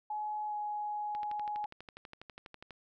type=tone with pitch glide; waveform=sine; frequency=846 to 837.2 Hz; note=G#5 to G#5; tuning=+32 to +14 cents; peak=-34 dBFS; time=0.1-1.66 s; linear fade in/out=5 ms; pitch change=-18 cents; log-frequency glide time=0.47-0.54 s
type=click train; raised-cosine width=0.3 ms; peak=-31 dBFS; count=20; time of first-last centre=1.15-2.707 s; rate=12.2 Hz
effects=none